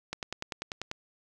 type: click train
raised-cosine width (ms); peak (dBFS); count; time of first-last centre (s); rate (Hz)
0.2; -17; 9; 0.13-0.914; 10.2
effects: none